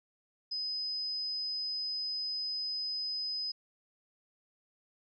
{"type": "tone", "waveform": "sine", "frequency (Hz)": 5030, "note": "D#8", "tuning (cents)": 18, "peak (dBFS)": -33, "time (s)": [0.51, 3.52], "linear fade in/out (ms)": 10, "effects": []}